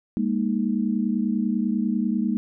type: chord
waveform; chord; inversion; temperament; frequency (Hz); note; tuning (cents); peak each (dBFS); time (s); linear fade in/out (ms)
sine; Ab suspended second; none; equal with one note detuned; 203 / 233.1 / 311.1; Ab3 / Bb3 / Eb4; -39 / 0 / 0; -24 / -24 / -29; 0.17-2.37; 0
effects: none